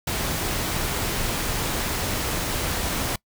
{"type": "noise", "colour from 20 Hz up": "pink", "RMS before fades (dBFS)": -26, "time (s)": [0.07, 3.16], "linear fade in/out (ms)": 5, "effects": ["noise-tail reverb RT60 0.1 s tail -24 dB re dry"]}